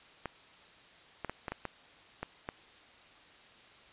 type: clicks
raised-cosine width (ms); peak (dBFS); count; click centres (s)
0.5; -21; 8; 0.257 / 1.247 / 1.296 / 1.482 / 1.52 / 1.653 / 2.23 / 2.489
effects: white hiss -57 dBFS RMS until 3.92 s + resampled to 8000 Hz